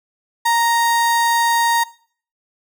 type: tone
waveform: 35% pulse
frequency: 932.3 Hz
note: A#5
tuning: in tune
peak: -12 dBFS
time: 0.45-1.84 s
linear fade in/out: 10 ms
effects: noise-tail reverb RT60 0.5 s tail -20 dB re dry